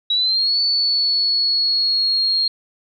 sine linear two-way sweep, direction up then down, 3859 to 4478 to 4241 Hz, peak -15 dBFS, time 0.1-2.48 s, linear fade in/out 5 ms, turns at 0.6 s, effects none

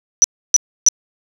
sine tone bursts, 5920 Hz, F#8, in tune, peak -5 dBFS, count 3, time 0.22-0.886 s, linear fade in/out 0 ms, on 22 ms, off 300 ms, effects none

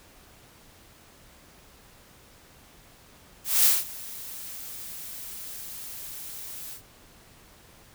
blue noise with ADSR envelope, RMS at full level -18 dBFS, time 3.44-6.82 s, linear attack 210 ms, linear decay 190 ms, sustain -21 dB, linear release 98 ms, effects pink hiss -54 dBFS RMS until 7.94 s

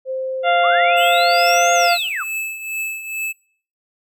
sine tone with pitch glide, 523.3 to 519.7 Hz, C5 to C5, 0 to -12 cents, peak -21 dBFS, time 0.05-1.9 s, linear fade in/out 50 ms, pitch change -12 cents, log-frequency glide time 1.1-1.55 s
harmonic tone, 696 Hz, F5, 6 cents flat, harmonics 1 / 2 / 3 / 4 / 5, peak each -14 / -20 / -24 / -26 / -28 dBFS, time 0.43-1.98 s, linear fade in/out 50 ms
sine linear two-way sweep, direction up then down, 1046.5 to 6645 to 1046.5 Hz, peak -21 dBFS, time 0.63-2.24 s, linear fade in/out 20 ms, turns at 1.73 s
square tone with tremolo, 2614 Hz, E7, 15 cents flat, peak -21 dBFS, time 0.96-3.33 s, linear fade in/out 20 ms, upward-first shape triangle, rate 2.3 Hz, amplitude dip 70%
effects noise-tail reverb RT60 0.5 s tail -23 dB re dry

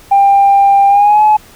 sine tone with pitch glide, 795 to 852.1 Hz, G5 to G#5, +24 to +44 cents, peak -3 dBFS, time 0.11-1.37 s, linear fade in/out 10 ms, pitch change +120 cents, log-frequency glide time 0.88-1.22 s, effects tanh soft clip ceiling -1 dBFS + pink hiss -40 dBFS RMS until 1.55 s

